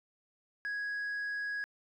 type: tone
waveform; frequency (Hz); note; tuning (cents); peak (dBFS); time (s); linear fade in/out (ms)
sine; 1661.2; G#6; 0; -31; 0.65-1.64; 0
effects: tanh soft clip ceiling -33 dBFS